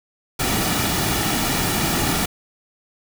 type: noise with comb filter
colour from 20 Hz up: pink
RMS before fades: -21 dBFS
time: 0.39-2.26 s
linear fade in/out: 10 ms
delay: 1.9 ms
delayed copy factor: -0.5
effects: none